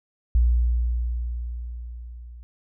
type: tone with level ramp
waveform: sine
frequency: 59.5 Hz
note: A#1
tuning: 36 cents sharp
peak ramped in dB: -14 to -39 dBFS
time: 0.35-2.43 s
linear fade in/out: 0 ms
effects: none